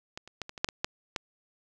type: clicks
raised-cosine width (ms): 0.2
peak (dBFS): -21 / -30 / -17 / -23 / -24 / -7 / -17 / -10 / -13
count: 9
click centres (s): 0.175 / 0.276 / 0.417 / 0.494 / 0.578 / 0.645 / 0.688 / 0.845 / 1.162
effects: none